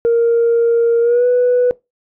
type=tone with pitch glide; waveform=sine; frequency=466.2 to 493.4 Hz; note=A#4 to B4; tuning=0 to -2 cents; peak=-8 dBFS; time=0.05-1.71 s; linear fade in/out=0 ms; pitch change=+98 cents; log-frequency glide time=1.01-1.26 s; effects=noise-tail reverb RT60 0.2 s tail -22 dB re dry + tanh soft clip ceiling -7 dBFS